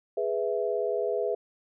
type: chord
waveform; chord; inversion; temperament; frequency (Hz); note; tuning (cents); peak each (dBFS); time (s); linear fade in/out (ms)
sine; E major; first; equal; 415.3 / 493.9 / 659.3; G#4 / B4 / E5; 0 / 0 / 0; -29 / -30 / -31; 0.17-1.35; 5
effects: none